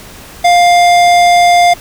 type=tone with hard clipping; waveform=sine; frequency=702 Hz; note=F5; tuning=9 cents sharp; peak=-6 dBFS; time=0.44-1.74 s; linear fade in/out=10 ms; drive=17 dB; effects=pink hiss -33 dBFS RMS until 1.8 s